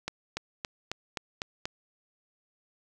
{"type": "accelerating click train", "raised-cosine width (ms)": 0.2, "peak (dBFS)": -15, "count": 7, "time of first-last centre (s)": [0.08, 1.655], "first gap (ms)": 290, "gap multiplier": 0.96, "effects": []}